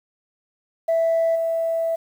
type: tone with level steps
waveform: sine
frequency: 659.3 Hz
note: E5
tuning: in tune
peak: -15 / -19 dBFS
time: 0.88-1.96 s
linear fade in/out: 10 ms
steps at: 1.35 s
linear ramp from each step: 10 ms
effects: tanh soft clip ceiling -14 dBFS + 8-bit